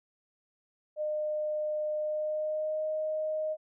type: tone with pitch glide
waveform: sine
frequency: 608 to 621.1 Hz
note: D#5 to D#5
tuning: -40 to -3 cents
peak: -29 dBFS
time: 0.96-3.57 s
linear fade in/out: 50 ms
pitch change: +37 cents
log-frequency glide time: 1.97-2.85 s
effects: none